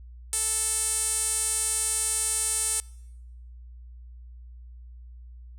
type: tone with band-pass filter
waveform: sawtooth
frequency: 440 Hz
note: A4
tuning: in tune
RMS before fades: -27 dBFS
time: 0.33-2.8 s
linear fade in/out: 0 ms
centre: 8900 Hz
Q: 6
effects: noise-tail reverb RT60 0.9 s tail -25 dB re dry + added 60 Hz sine -42 dBFS peak until 5.58 s